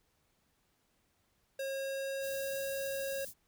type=tone with pitch glide; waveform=square; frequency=541 to 546 Hz; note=C#5 to C#5; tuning=-42 to -26 cents; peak=-36 dBFS; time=1.59-3.25 s; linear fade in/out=5 ms; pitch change=+16 cents; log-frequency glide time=1.71-2.6 s
type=band-stop noise; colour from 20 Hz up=white; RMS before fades=-46 dBFS; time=2.2-3.34 s; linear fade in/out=50 ms; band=220 to 7000 Hz; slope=12 dB/octave
effects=pink hiss -75 dBFS RMS until 3.47 s